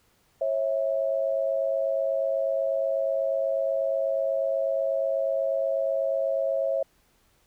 sine tone pair together, 545 / 653.2 Hz, C#5 / E5, -29 / -16 cents, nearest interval minor third, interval 313 cents, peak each -25 / -27 dBFS, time 0.41-6.83 s, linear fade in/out 5 ms, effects pink hiss -65 dBFS RMS until 7.46 s

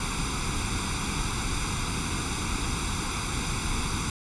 pink noise with comb filter, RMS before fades -29 dBFS, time 0-4.1 s, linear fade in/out 2 ms, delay 0.83 ms, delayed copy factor +0.8, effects resampled to 24000 Hz

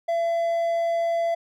triangle tone, 674 Hz, E5, 38 cents sharp, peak -19 dBFS, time 0.08-1.35 s, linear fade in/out 10 ms, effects none

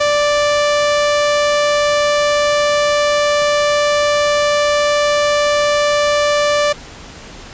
sawtooth tone, 587 Hz, D5, 1 cent flat, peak -8 dBFS, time 0-6.73 s, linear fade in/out 10 ms, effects pink hiss -35 dBFS RMS until 7.53 s + resampled to 16000 Hz

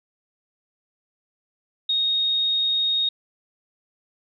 sine tone, 3729 Hz, A#7, in tune, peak -19 dBFS, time 1.89-3.09 s, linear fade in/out 5 ms, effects none

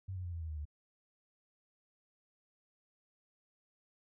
sine tone with pitch steps, 95 / 91.13 / 87.42 / 83.86 / 80.44 / 77.16 / 74.02 Hz, F#2 / F#2 / F2 / E2 / E2 / D#2 / D2, +46 / -26 / +2 / +30 / -42 / -14 / +14 cents, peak -38 dBFS, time 0.08-0.654 s, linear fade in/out 10 ms, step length 82 ms, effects none

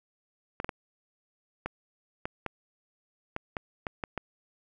clicks, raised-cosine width 0.5 ms, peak -17 dBFS, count 11, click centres 0.601 / 0.645 / 0.692 / 1.66 / 2.255 / 2.463 / 3.364 / 3.568 / 3.868 / 4.038 / 4.177 s, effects none

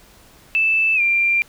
sine tone with pitch glide, 2637 to 2377 Hz, E7 to D7, 0 to +20 cents, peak -14 dBFS, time 0.55-1.42 s, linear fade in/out 0 ms, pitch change -180 cents, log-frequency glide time 0.95-1.01 s, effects pink hiss -49 dBFS RMS until 1.48 s

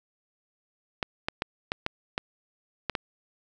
clicks, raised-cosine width 0.3 ms, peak -11 dBFS, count 8, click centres 1.028 / 1.285 / 1.421 / 1.719 / 1.864 / 2.179 / 2.897 / 2.952 s, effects none

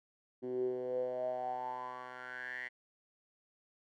10% pulse tone with band-pass filter sweep, 125.8 Hz, B2, 32 cents sharp, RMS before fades -39 dBFS, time 0.42-2.69 s, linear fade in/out 20 ms, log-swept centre 320 to 2000 Hz, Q 9.2, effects none

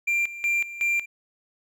triangle tone with tremolo, 2376 Hz, D7, 20 cents sharp, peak -19 dBFS, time 0.07-1.06 s, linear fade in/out 10 ms, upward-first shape square, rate 2.7 Hz, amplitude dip 80%, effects none

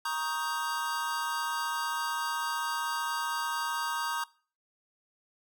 square chord, Eb dominant seventh, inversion second, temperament equal with one note detuned, 939.9 / 1108.7 / 1244.5 / 1568 Hz, Bb5 / Db6 / Eb6 / G6, +14 / 0 / 0 / 0 cents, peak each -35 / -39 / -37 / -37 dBFS, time 0.05-4.24 s, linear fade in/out 5 ms, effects noise-tail reverb RT60 0.4 s tail -21 dB re dry

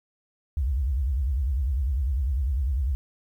sine tone with vibrato, 66.5 Hz, C2, 29 cents sharp, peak -22 dBFS, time 0.57-2.95 s, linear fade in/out 0 ms, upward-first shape triangle, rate 10 Hz, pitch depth 290 cents each way, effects 10-bit

